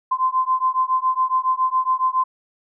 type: beating tone pair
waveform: sine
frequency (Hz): 1031 / 1038.2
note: C6 / C6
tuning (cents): -26 / -14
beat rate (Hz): 7.2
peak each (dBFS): -20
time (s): 0.11-2.24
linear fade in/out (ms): 10
effects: none

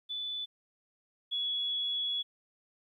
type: tone pair in turn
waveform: sine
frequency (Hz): 3483 / 3374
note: A7 / G#7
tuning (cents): -18 / +27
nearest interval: minor second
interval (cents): 55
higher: first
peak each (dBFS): -34 / -30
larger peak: second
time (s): 0.09-0.46 / 1.31-2.23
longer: second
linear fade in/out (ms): 20
effects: 12-bit

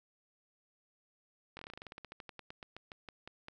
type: slowing click train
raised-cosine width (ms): 0.3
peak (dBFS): -30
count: 24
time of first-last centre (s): 1.57-3.484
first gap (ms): 21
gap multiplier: 1.11
effects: none

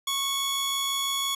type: tone pair together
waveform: sawtooth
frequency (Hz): 1103 / 3375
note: C#6 / G#7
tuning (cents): -9 / +27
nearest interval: octave + perfect fifth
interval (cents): 1936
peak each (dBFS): -27 / -24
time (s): 0.07-1.35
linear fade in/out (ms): 5
effects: resampled to 32000 Hz

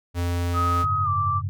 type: tone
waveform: square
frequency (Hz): 87.2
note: F2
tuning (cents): -2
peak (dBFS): -23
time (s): 0.14-0.86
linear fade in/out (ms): 50
type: tone with pitch glide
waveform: sine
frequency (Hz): 1262 to 1170.7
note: D#6 to D6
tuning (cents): +24 to -6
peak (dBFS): -21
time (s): 0.53-1.42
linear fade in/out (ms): 50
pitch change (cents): -130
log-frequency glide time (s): 1.03-1.09
type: chord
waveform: sine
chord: F# suspended second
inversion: none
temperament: equal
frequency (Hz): 92.5 / 103.83 / 138.59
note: F#2 / G#2 / C#3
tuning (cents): 0 / 0 / 0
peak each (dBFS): -28 / -29 / -33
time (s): 0.84-1.49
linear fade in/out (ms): 0
effects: none

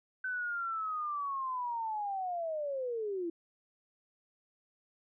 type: linear sweep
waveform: sine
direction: down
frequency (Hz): 1526 to 327.4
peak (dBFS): -33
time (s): 0.24-3.3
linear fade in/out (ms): 5
effects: none

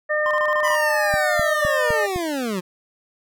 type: harmonic tone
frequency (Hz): 605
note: D#5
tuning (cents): -49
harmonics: 1 / 2 / 3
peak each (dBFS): -21 / -29 / -22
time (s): 0.09-2.07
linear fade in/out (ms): 20
type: tone bursts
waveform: triangle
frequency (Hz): 1046.5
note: C6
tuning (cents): 0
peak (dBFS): -20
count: 7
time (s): 0.26-0.752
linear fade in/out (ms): 0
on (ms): 48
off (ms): 26
type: linear sweep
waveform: 25% pulse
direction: down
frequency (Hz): 1002 to 173.1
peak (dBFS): -19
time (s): 0.63-2.61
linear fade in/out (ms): 20
type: click train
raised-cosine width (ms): 5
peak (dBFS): -17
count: 5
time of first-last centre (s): 1.14-2.16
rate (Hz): 3.92
effects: none

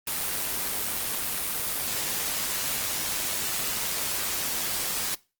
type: noise with amplitude modulation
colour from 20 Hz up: white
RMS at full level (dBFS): -27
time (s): 0.07-5.15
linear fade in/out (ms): 5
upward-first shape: sine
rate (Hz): 99.7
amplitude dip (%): 40
effects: noise-tail reverb RT60 0.3 s tail -22 dB re dry + Opus 24 kbps

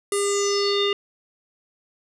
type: tone with low-pass filter sweep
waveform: square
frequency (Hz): 403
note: G4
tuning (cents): +48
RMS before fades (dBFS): -22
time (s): 0.12-0.93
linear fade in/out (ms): 2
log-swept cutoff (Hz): 10000 to 3100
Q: 7.5
effects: none

